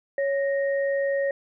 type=tone pair together; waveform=sine; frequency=554.4 / 1864.7 Hz; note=C#5 / A#6; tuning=0 / 0 cents; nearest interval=octave + major sixth; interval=2100 cents; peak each=-22 / -32 dBFS; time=0.18-1.31 s; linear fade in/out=2 ms; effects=none